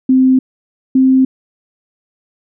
sine tone pair in turn, 260 / 262 Hz, C4 / C4, -11 / +2 cents, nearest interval unison, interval 13 cents, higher second, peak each -6 dBFS, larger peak neither, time 0.09-0.39 / 0.95-1.25 s, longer neither, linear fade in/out 5 ms, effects none

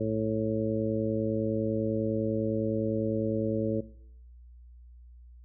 harmonic tone, 109.9 Hz, A2, 2 cents flat, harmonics 1 / 2 / 3 / 4 / 5, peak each -33 / -33 / -33 / -33 / -33 dBFS, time 0-3.81 s, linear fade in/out 10 ms, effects noise-tail reverb RT60 0.7 s tail -19 dB re dry + added 60 Hz sine -48 dBFS peak until 5.44 s

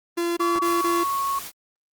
45% pulse tone bursts, 342.6 Hz, F4, 33 cents flat, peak -22 dBFS, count 4, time 0.17-1.039 s, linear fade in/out 10 ms, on 200 ms, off 23 ms
sine tone with pitch glide, 1136 to 1102.4 Hz, C#6 to C#6, +42 to -10 cents, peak -22 dBFS, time 0.4-1.39 s, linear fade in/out 5 ms, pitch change -52 cents, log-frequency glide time 0.54-1.16 s
white noise, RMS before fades -36 dBFS, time 0.61-1.52 s, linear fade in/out 50 ms
effects Opus 32 kbps

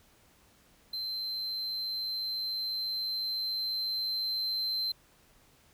triangle tone with level ramp, 4103 Hz, C8, 35 cents flat, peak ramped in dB -32 to -28 dBFS, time 0.93-4.92 s, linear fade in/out 5 ms, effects pink hiss -63 dBFS RMS until 5.73 s

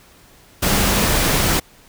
sine tone in noise, 199.2 Hz, G3, 28 cents sharp, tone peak -22 dBFS, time 0.7-1.05 s, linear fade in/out 10 ms, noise pink, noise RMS -17 dBFS, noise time 0.62-1.6 s, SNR -8 dB, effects pink hiss -49 dBFS RMS until 1.88 s

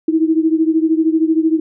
sine beating tone pair, 316.8 / 329.8 Hz, D#4 / E4, +31 / +1 cents, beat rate 13 Hz, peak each -13 / -16 dBFS, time 0.08-1.6 s, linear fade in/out 5 ms, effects none

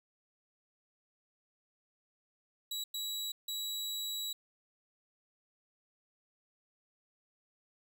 sawtooth tone bursts at uneven times, 3900 Hz, B7, 23 cents flat, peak -33 dBFS, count 3, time 2.71-2.84 / 2.94-3.32 / 3.48-4.33 s, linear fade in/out 5 ms, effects none

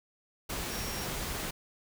sine tone in noise, 5588 Hz, F8, in tune, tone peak -43 dBFS, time 0.7-1.06 s, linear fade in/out 10 ms, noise pink, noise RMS -36 dBFS, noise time 0.49-1.51 s, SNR -10 dB, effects none

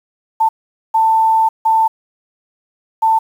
sine tone bursts at uneven times, 890 Hz, A5, 20 cents sharp, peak -9 dBFS, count 4, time 0.4-0.49 / 0.94-1.49 / 1.65-1.88 / 3.02-3.19 s, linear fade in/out 10 ms, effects 7-bit

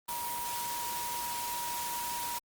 sine tone in noise, 955 Hz, A#5, 42 cents sharp, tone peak -36 dBFS, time 0.08-2.39 s, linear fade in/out 10 ms, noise white, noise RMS -38 dBFS, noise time 0.08-2.39 s, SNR -1 dB, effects Opus 32 kbps

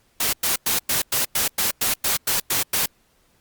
white noise bursts, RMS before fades -21 dBFS, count 12, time 0.2-2.86 s, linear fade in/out 5 ms, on 130 ms, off 100 ms, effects pink hiss -62 dBFS RMS until 3.4 s + Opus 48 kbps

